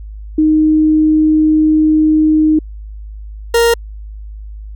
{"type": "tone pair in turn", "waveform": ["sine", "40% pulse"], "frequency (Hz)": [310, 466.6], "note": ["D#4", "A#4"], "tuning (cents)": [-6, 2], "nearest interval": "perfect fifth", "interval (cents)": 708, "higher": "second", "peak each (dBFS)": -7, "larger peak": "neither", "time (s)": [[0.38, 2.59], [3.54, 3.74]], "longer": "first", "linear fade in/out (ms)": 5, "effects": ["added 52 Hz sine -26 dBFS peak until 4.75 s"]}